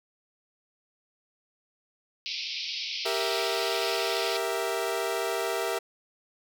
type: band-pass noise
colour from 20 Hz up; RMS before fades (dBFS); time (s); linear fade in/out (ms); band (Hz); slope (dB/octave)
white; -34; 2.26-4.37; 0; 2200 to 5400; 96
type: chord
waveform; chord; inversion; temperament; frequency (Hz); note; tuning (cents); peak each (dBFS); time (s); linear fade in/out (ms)
sawtooth; E diminished; first; equal; 392 / 466.2 / 659.3; G4 / Bb4 / E5; 0 / 0 / 0; -28; 3.05-5.79; 10
effects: none